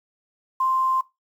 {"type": "tone with quantisation", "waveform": "sine", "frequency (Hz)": 1046.5, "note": "C6", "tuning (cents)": 0, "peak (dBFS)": -19, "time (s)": [0.6, 1.01], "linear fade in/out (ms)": 5, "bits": 8, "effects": ["noise-tail reverb RT60 0.2 s tail -18 dB re dry"]}